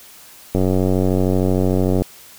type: click train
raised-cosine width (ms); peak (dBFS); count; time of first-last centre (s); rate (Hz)
2; -5; 138; 0.55-2.02; 93.2
effects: white hiss -43 dBFS RMS until 2.38 s